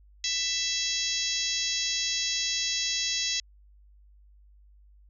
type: harmonic tone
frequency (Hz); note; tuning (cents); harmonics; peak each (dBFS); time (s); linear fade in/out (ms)
662; E5; +7; 3 / 4 / 5 / 6 / 7 / 8 / 9 / 10; -38 / -37 / -34 / -33 / -36 / -33 / -37 / -34; 0.24-3.4; 2
effects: added 50 Hz sine -53 dBFS peak until 5.09 s